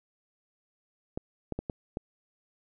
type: clicks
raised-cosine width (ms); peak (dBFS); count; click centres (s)
2; -19; 5; 1.175 / 1.523 / 1.59 / 1.698 / 1.971
effects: none